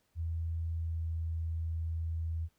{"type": "tone with pitch glide", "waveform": "sine", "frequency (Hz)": [82.41, 81.75], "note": ["E2", "E2"], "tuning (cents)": [0, -14], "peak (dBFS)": -32, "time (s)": [0.15, 2.49], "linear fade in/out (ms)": 50, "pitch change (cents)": -14, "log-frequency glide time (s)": [0.72, 1.07], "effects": ["pink hiss -75 dBFS RMS until 2.58 s"]}